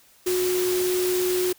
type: tone in noise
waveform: sine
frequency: 364.1 Hz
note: F#4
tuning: 28 cents flat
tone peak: -21 dBFS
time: 0.26-1.53 s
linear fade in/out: 10 ms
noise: white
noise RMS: -30 dBFS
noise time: 0.26-1.53 s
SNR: +6 dB
effects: white hiss -56 dBFS RMS until 1.58 s